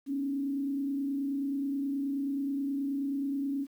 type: tone with frequency modulation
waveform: sine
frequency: 277.2 Hz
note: C#4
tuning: in tune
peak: -29 dBFS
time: 0.06-3.67 s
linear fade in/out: 50 ms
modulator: 29.4 Hz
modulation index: 0.46
effects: 10-bit